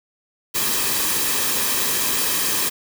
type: noise with comb filter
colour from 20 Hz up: white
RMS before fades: -21 dBFS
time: 0.54-2.7 s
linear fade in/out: 20 ms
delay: 1.4 ms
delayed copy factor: -0.5
effects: none